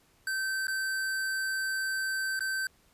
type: tone with dropouts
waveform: square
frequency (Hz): 1549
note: G6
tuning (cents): -21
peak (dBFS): -30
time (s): 0.27-2.67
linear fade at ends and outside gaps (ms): 2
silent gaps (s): 0.67-0.681 / 2.393-2.406
effects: pink hiss -65 dBFS RMS until 2.93 s + resampled to 32000 Hz